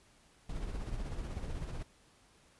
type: noise with tremolo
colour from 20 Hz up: brown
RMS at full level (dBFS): -37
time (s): 0.49-1.83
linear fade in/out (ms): 5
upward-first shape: sine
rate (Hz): 16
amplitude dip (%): 45
effects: pink hiss -65 dBFS RMS until 2.59 s + resampled to 24000 Hz